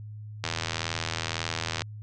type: click train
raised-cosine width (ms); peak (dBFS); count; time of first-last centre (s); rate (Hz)
0.2; -11; 114; 0.44-1.82; 81.9
effects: added 106 Hz sine -38 dBFS peak until 2.02 s + resampled to 24000 Hz